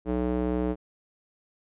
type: tone with band-pass filter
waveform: square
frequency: 61.74 Hz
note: B1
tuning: in tune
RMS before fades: -27 dBFS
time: 0.05-0.76 s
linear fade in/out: 50 ms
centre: 370 Hz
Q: 1.5
effects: resampled to 8000 Hz